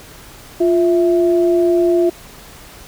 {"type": "tone pair together", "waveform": "sine", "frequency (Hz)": [349.2, 659.2], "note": ["F4", "E5"], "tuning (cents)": [0, 0], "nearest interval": "major seventh", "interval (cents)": 1100, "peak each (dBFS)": [-11, -19], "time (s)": [0.6, 2.1], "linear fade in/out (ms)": 10, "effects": ["pink hiss -39 dBFS RMS until 2.87 s"]}